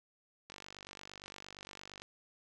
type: click train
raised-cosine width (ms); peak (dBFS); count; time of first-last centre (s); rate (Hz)
0.2; -30; 75; 0.5-2.02; 48.7
effects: none